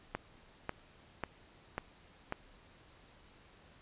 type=click train; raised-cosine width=0.5 ms; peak=-20 dBFS; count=5; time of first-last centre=0.15-2.324 s; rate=1.84 Hz; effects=pink hiss -61 dBFS RMS until 3.81 s + resampled to 8000 Hz